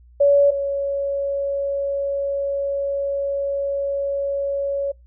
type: tone pair in turn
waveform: sine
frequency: 567 / 558.5 Hz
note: C#5 / C#5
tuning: +39 / +13 cents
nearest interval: unison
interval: 26 cents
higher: first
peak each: -11 / -20 dBFS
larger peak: first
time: 0.2-0.51 / 0.51-4.92 s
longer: second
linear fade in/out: 10 ms
effects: noise-tail reverb RT60 0.2 s tail -25 dB re dry + added 60 Hz sine -46 dBFS peak until 5.06 s